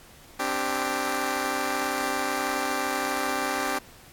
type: chord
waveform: 10% pulse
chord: C suspended second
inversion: none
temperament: just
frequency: 261.6 / 294.3 / 392.4 Hz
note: C4 / D4 / G4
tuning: 0 / +4 / +2 cents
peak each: -23 dBFS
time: 0.39-3.79 s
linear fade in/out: 10 ms
effects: pink hiss -51 dBFS RMS until 4.12 s + AAC 64 kbps